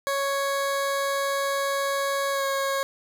20% pulse tone with pitch glide, 554.4 to 547.1 Hz, C#5 to C#5, 0 to -23 cents, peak -19 dBFS, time 0.07-2.83 s, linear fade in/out 0 ms, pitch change -23 cents, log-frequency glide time 2.32-2.44 s, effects none

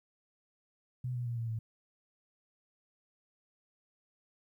sine tone with pitch steps, 125.6 / 122.09 / 118.69 / 115.38 / 112.16 Hz, B2 / B2 / A#2 / A#2 / A2, +30 / -19 / +32 / -17 / +34 cents, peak -33 dBFS, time 1.04-1.59 s, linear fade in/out 5 ms, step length 110 ms, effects 12-bit

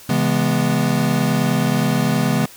square chord, C# minor seventh, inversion none, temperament equal with one note detuned, 135.43 / 164.81 / 207.7 / 246.9 Hz, C#3 / E3 / G#3 / B3, -40 / 0 / 0 / 0 cents, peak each -22 dBFS, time 0.09-2.46 s, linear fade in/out 5 ms, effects white hiss -42 dBFS RMS until 2.56 s

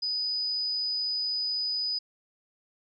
sine tone, 4978 Hz, D#8, in tune, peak -27 dBFS, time 0.02-1.99 s, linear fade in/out 10 ms, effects none

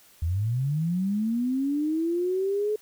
sine linear sweep, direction up, 77 to 430.2 Hz, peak -23 dBFS, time 0.22-2.76 s, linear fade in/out 5 ms, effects white hiss -56 dBFS RMS until 2.81 s

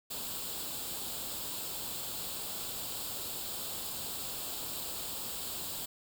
white noise with comb filter, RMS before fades -39 dBFS, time 0.1-5.86 s, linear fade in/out 10 ms, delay 0.25 ms, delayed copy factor +0.65, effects none

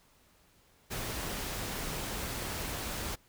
pink noise, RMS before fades -37 dBFS, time 0.9-3.16 s, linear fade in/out 20 ms, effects pink hiss -65 dBFS RMS until 3.28 s

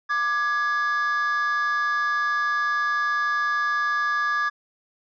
triangle tone pair together, 1184.4 / 1675 Hz, D6 / G#6, +14 / +14 cents, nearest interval tritone, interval 600 cents, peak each -21 dBFS, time 0.09-4.5 s, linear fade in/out 20 ms, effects tanh soft clip ceiling -15 dBFS + resampled to 16000 Hz

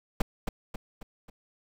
brown noise with echo, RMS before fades -22 dBFS, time 0.2-0.22 s, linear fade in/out 5 ms, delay 270 ms, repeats 4, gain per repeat -6 dB, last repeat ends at 1.3 s, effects none

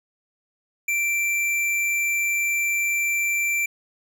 sine tone with tanh clipping, 2349 Hz, D7, in tune, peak -22 dBFS, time 0.88-3.66 s, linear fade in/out 5 ms, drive 17 dB, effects none

